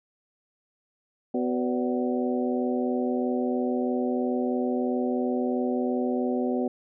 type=harmonic tone with a mistuned harmonic; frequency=124.8 Hz; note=B2; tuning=19 cents sharp; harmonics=2 / 3 / 4 / 5 / 6; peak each=-26 / -30 / -32 / -34 / -36 dBFS; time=1.34-6.68 s; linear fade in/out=5 ms; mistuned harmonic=5; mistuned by=-120 cents; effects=none